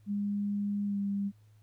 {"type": "tone with pitch glide", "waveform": "sine", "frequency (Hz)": [203.5, 200], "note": ["G#3", "G3"], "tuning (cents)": [-35, 35], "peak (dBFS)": -29, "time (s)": [0.06, 1.32], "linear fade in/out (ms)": 50, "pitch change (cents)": -30, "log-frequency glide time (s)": [0.85, 0.99], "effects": ["added 106 Hz sine -57 dBFS peak until 1.62 s", "pink hiss -73 dBFS RMS until 1.62 s"]}